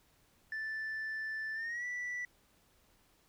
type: tone with pitch glide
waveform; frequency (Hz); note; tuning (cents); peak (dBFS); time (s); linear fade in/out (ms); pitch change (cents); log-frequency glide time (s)
sine; 1760 to 1964.2; A6 to B6; 0 to -10; -34; 0.52-2.25; 2; +190; 1.54-1.85
effects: tanh soft clip ceiling -35 dBFS + pink hiss -69 dBFS RMS until 3.28 s